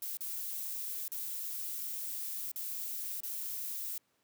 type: noise with dropouts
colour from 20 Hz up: violet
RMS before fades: -39 dBFS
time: 0.02-3.98 s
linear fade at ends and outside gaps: 2 ms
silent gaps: 0.171-0.207 / 1.081-1.118 / 2.516-2.559 / 3.205-3.233 s
effects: pink hiss -75 dBFS RMS until 4.23 s + high-pass 150 Hz 12 dB/octave